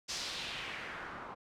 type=noise with low-pass filter sweep; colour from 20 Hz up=white; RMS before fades=-42 dBFS; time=0.08-1.35 s; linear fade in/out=20 ms; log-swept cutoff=5800 to 990 Hz; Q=2; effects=none